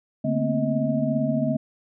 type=tone cluster; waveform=sine; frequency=144.7 / 222.7 / 237.8 / 260.5 / 633 Hz; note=D3 / A3 / A#3 / C4 / D#5; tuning=-25 / +21 / +35 / -7 / +30 cents; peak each=-27 dBFS; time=0.24-1.57 s; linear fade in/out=10 ms; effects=none